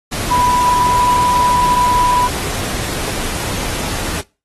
sine tone in noise, 987 Hz, B5, 1 cent flat, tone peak -11 dBFS, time 0.3-2.28 s, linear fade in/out 20 ms, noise pink, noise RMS -22 dBFS, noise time 0.11-4.22 s, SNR +8 dB, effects noise-tail reverb RT60 0.3 s tail -23 dB re dry + AAC 32 kbps

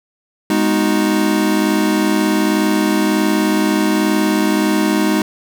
square chord, G# minor seventh, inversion none, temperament equal with one note detuned, 207.7 / 249.7 / 311.1 / 370 Hz, G#3 / B3 / D#4 / F#4, 0 / +19 / 0 / 0 cents, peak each -18 / -23 / -17 / -23 dBFS, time 0.5-5.22 s, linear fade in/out 2 ms, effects none

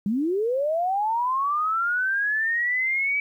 sine linear sweep, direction up, 190 to 2300 Hz, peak -21 dBFS, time 0.06-3.2 s, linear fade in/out 2 ms, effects 10-bit

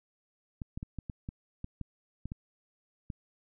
clicks, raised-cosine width 5 ms, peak -25 dBFS, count 11, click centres 0.618 / 0.775 / 0.829 / 0.987 / 1.098 / 1.289 / 1.644 / 1.813 / 2.256 / 2.319 / 3.102 s, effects none

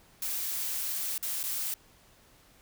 blue noise with dropouts, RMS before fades -33 dBFS, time 0.22-1.74 s, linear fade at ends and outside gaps 2 ms, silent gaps 1.18-1.227 / 1.431-1.437 s, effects pink hiss -60 dBFS RMS until 2.61 s

